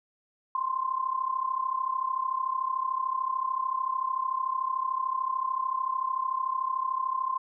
sine tone with amplitude modulation, 1046.5 Hz, C6, in tune, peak -23 dBFS, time 0.55-7.38 s, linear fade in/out 2 ms, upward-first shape sine, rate 33.5 Hz, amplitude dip 80%, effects none

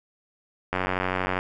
click train, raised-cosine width 0.5 ms, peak -10 dBFS, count 62, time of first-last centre 0.73-1.389 s, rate 92.5 Hz, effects none

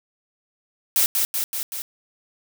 blue noise with echo, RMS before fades -18 dBFS, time 0.96-1.06 s, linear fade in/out 0 ms, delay 190 ms, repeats 4, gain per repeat -3 dB, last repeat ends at 1.82 s, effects none

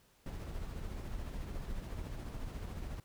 brown noise with tremolo, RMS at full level -40 dBFS, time 0.26-3 s, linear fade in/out 2 ms, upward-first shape sine, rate 14 Hz, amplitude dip 35%, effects pink hiss -68 dBFS RMS until 3.04 s

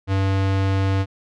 square tone, 96.8 Hz, G2, 21 cents flat, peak -18 dBFS, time 0.07-1.06 s, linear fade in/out 50 ms, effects low-pass 4000 Hz 12 dB/octave

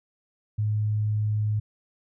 sine tone, 106.3 Hz, G#2, 41 cents sharp, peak -22 dBFS, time 0.58-1.6 s, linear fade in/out 10 ms, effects none

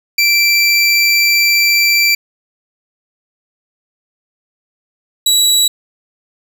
25% pulse tone pair in turn, 2343 / 3908 Hz, D7 / B7, -5 / -19 cents, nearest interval major sixth, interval 886 cents, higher second, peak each -5 dBFS, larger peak neither, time 0.18-2.15 / 5.26-5.68 s, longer first, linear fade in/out 5 ms, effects none

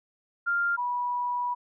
sine tone pair in turn, 1396.9 / 976.7 Hz, F6 / B5, 0 / -20 cents, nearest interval tritone, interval 620 cents, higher first, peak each -23 / -26 dBFS, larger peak first, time 0.46-0.77 / 0.77-1.55 s, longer second, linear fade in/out 20 ms, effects none

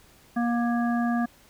harmonic tone, 237 Hz, A#3, 29 cents sharp, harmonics 1 / 3 / 5 / 7, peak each -23 / -30 / -36 / -35 dBFS, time 0.36-1.26 s, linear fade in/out 10 ms, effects pink hiss -56 dBFS RMS until 1.49 s

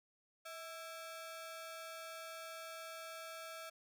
sawtooth ring-modulated tone, 989 Hz, B5, 2 cents sharp, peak -40 dBFS, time 0.45-3.7 s, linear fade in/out 10 ms, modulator 343 Hz, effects none

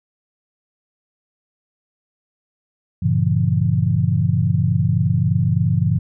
sine chord, G diminished seventh, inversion none, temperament just, 98 / 117.6 / 141.12 / 169.34 Hz, G2 / Bb2 / Db3 / Fb3, 0 / +16 / +31 / +47 cents, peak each -20 dBFS, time 3.02-5.99 s, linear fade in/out 10 ms, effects none

